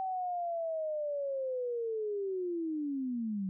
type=linear sweep; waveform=sine; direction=down; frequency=766 to 185 Hz; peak=-32 dBFS; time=0-3.49 s; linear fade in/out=0 ms; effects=none